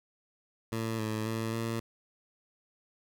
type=tone with pitch steps; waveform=15% pulse; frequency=112.6 / 109.1 / 112.3 / 114.3 Hz; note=A2 / A2 / A2 / A#2; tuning=+40 / -14 / +36 / -34 cents; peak=-25 dBFS; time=0.72-1.8 s; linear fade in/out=5 ms; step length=270 ms; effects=none